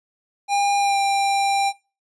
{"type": "tone with pitch glide", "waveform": "square", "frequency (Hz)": [806, 793.5], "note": ["G5", "G5"], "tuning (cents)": [48, 21], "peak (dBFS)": -18, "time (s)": [0.48, 1.73], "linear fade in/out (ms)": 50, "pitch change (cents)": -27, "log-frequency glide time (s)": [0.78, 0.97], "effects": ["noise-tail reverb RT60 0.3 s tail -21 dB re dry", "resampled to 22050 Hz"]}